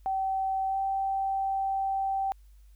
sine tone with pitch glide, 769 to 777 Hz, G5 to G5, -33 to -16 cents, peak -26 dBFS, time 0.06-2.32 s, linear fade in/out 0 ms, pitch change +17 cents, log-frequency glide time 0.68-0.77 s, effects added 50 Hz sine -51 dBFS peak until 2.75 s + white hiss -71 dBFS RMS until 2.75 s

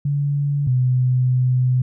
sine tone pair in turn, 143.1 / 126.89 Hz, D3 / B2, -45 / +47 cents, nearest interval major second, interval 208 cents, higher first, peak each -17 / -14 dBFS, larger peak second, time 0.05-0.67 / 0.67-1.82 s, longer second, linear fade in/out 5 ms, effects none

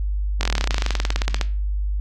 slowing click train, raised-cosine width 0.2 ms, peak -4 dBFS, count 26, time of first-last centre 0.41-1.412 s, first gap 21 ms, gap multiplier 1.05, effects added 50 Hz sine -20 dBFS peak until 2 s + Opus 48 kbps

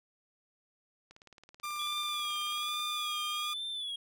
click train, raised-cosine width 0.2 ms, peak -36 dBFS, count 32, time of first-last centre 1.11-2.795 s, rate 18.4 Hz
sawtooth tone with pitch glide, 1192 to 1210.7 Hz, D6 to D#6, +25 to -48 cents, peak -32 dBFS, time 1.63-3.54 s, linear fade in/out 10 ms, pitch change +27 cents, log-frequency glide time 1.9-2.88 s
triangle tone with vibrato, 3374 Hz, G#7, 27 cents sharp, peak -34 dBFS, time 1.79-3.96 s, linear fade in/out 5 ms, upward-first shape sine, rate 1.2 Hz, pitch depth 100 cents each way
effects none

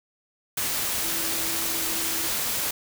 sine tone in noise, 329.6 Hz, E4, in tune, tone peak -38 dBFS, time 1.04-2.27 s, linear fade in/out 5 ms, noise white, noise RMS -27 dBFS, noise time 0.57-2.71 s, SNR -14 dB, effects none

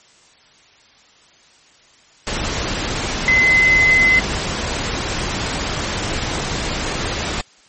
sine tone in noise, 2042 Hz, C7, 43 cents flat, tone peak -10 dBFS, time 3.28-4.19 s, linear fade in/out 0 ms, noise pink, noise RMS -22 dBFS, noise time 2.27-7.41 s, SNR +9 dB, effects white hiss -50 dBFS RMS until 7.68 s + MP3 32 kbps

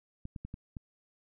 clicks, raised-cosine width 5 ms, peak -28 dBFS, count 5, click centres 0.254 / 0.362 / 0.45 / 0.541 / 0.768 s, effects none

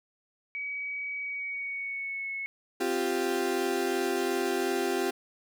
sine tone with pitch glide, 2269 to 2194 Hz, C#7 to C#7, +40 to -18 cents, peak -32 dBFS, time 0.55-2.46 s, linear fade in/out 0 ms, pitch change -58 cents, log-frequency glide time 1.19-2.3 s
35% pulse chord, C suspended fourth, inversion none, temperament equal, 261.6 / 349.2 / 392 Hz, C4 / F4 / G4, 0 / 0 / 0 cents, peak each -33 / -29 / -28 dBFS, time 2.8-5.11 s, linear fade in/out 10 ms
effects none

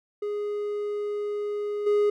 triangle tone with level steps, 414.3 Hz, G#4, 4 cents flat, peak -25 / -17 dBFS, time 0.22-2.1 s, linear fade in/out 5 ms, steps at 1.86 s, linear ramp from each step 10 ms, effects none

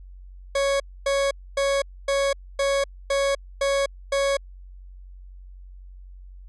40% pulse tone bursts, 554.4 Hz, C#5, in tune, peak -19 dBFS, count 8, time 0.55-4.37 s, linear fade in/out 5 ms, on 250 ms, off 260 ms, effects added 46 Hz sine -40 dBFS peak until 6.48 s + resampled to 22050 Hz

